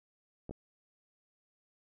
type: clicks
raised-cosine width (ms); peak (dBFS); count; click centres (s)
2; -29; 2; 0.494 / 0.51
effects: none